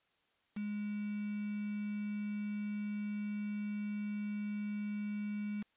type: tone with quantisation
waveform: sine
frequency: 207.7 Hz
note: G#3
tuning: in tune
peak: -36 dBFS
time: 0.56-5.63 s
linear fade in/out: 10 ms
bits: 8
effects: white hiss -75 dBFS RMS until 5.76 s + resampled to 8000 Hz